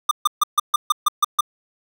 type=tone bursts; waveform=square; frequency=1200 Hz; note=D6; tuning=37 cents sharp; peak=-13 dBFS; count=9; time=0.09-1.408 s; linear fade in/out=5 ms; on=22 ms; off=140 ms; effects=none